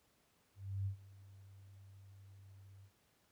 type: tone with ADSR envelope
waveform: sine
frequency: 97.8 Hz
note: G2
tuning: 4 cents flat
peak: -34 dBFS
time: 0.55-2.91 s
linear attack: 310 ms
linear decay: 100 ms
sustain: -21 dB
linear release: 72 ms
effects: pink hiss -74 dBFS RMS until 3.31 s + high-pass 60 Hz 12 dB/octave